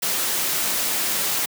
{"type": "noise", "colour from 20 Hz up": "white", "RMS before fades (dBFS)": -23, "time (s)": [0.02, 1.46], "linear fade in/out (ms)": 10, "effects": ["high-pass 150 Hz 12 dB/octave"]}